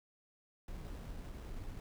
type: noise with sample-and-hold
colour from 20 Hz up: brown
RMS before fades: -45 dBFS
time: 0.68-1.8 s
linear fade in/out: 2 ms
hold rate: 4410 Hz
effects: none